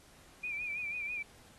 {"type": "tone with vibrato", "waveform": "sine", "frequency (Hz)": 2400, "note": "D7", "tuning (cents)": 37, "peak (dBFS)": -35, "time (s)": [0.43, 1.23], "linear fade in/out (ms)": 10, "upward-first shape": "sine", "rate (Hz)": 6.1, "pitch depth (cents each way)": 64, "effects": ["pink hiss -60 dBFS RMS until 1.58 s", "AAC 32 kbps"]}